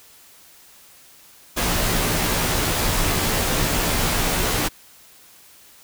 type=noise with comb filter; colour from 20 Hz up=pink; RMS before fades=-21 dBFS; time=1.56-4.69 s; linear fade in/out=20 ms; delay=15 ms; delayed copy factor=-0.65; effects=white hiss -49 dBFS RMS until 5.83 s